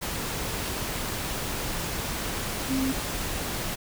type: tone in noise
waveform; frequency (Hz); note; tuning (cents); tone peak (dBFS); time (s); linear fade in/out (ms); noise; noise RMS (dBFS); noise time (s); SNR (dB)
sine; 265.1; C4; +23; -24; 2.69-2.93; 20; pink; -31; 0.01-3.76; +4
effects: none

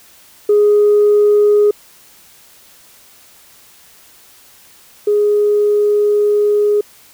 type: tone pair in turn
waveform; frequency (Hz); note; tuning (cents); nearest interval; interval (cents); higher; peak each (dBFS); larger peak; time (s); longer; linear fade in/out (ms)
sine; 415.3 / 415.3; G#4 / G#4; 0 / 0; unison; 0; neither; -6 / -9; first; 0.49-1.71 / 5.07-6.81; second; 5
effects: tanh soft clip ceiling -4 dBFS + white hiss -45 dBFS RMS until 7.13 s

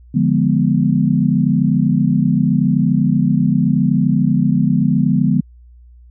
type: chord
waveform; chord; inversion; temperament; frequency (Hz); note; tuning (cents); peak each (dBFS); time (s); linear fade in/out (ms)
sine; D diminished seventh; none; equal; 146.83 / 174.61 / 207.7 / 246.9; D3 / F3 / Ab3 / Cb4; 0 / 0 / 0 / 0; -17; 0.14-5.41; 10
effects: added 60 Hz sine -40 dBFS peak until 6.1 s

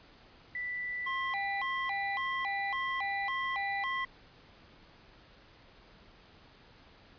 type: tone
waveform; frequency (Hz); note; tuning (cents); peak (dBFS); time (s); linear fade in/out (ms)
sine; 1975.5; B6; 0; -34; 0.55-4.05; 2
type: tone with vibrato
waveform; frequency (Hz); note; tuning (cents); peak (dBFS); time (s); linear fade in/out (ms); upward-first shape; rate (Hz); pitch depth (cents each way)
square; 920; A#5; -23; -35; 1.06-4.05; 10; square; 1.8; 250
effects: pink hiss -58 dBFS RMS until 7.18 s + resampled to 11025 Hz

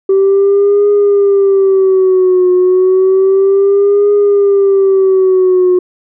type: tone with vibrato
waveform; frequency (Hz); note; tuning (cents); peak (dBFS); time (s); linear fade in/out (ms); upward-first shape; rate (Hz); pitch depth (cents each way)
sine; 385.9; G4; -27; -4; 0.09-5.79; 5; triangle; 0.31; 110
effects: tanh soft clip ceiling -3 dBFS

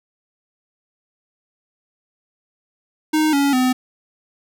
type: tone with pitch steps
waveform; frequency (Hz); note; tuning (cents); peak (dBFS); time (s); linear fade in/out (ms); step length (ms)
square; 310 / 281 / 254.7; D#4 / C#4 / C4; -6 / +24 / -46; -15; 3.13-3.73; 10; 200
effects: none

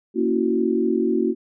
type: chord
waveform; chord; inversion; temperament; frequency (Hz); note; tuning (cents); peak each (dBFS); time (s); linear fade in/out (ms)
sine; F# dominant seventh; first; equal; 233.1 / 277.2 / 329.6 / 370; A#3 / C#4 / E4 / F#4; 0 / 0 / 0 / 0; -23 / -26 / -23 / -22; 0.14-1.35; 50
effects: none

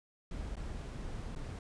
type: noise with dropouts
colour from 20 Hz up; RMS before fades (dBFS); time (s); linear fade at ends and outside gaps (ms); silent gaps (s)
brown; -41; 0.31-1.59; 2; 0.555-0.567 / 1.351-1.36
effects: resampled to 22050 Hz

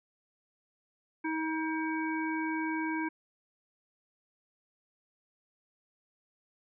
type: harmonic tone with a mistuned harmonic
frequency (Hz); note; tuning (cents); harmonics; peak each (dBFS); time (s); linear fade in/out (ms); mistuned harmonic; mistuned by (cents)
317.5; D#4; +35; 1 / 3 / 5 / 7; -32 / -37 / -39 / -40; 1.24-3.09; 10; 7; +29
effects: none

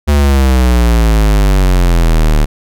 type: exponential sweep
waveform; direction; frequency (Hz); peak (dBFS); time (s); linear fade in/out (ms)
square; down; 74 to 36.71; -7; 0.07-2.46; 20
effects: none

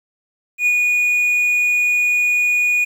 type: tone with ADSR envelope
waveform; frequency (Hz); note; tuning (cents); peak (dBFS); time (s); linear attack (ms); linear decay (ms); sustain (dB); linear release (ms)
triangle; 2456; D#7; -23; -10; 0.58-2.85; 85; 52; -2; 14
effects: 8-bit

